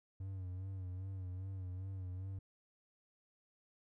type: tone with vibrato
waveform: triangle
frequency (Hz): 93.7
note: F#2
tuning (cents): +22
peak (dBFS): -39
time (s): 0.2-2.39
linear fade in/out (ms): 5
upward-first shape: sine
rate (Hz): 2.5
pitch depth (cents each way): 58
effects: none